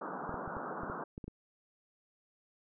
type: band-pass noise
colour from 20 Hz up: white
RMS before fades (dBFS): -41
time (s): 0.01-1.04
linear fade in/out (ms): 5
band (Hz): 150 to 1500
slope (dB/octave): 96
type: clicks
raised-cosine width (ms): 3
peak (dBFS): -30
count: 9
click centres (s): 0.293 / 0.342 / 0.477 / 0.568 / 0.834 / 0.899 / 1.179 / 1.242 / 1.28
effects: none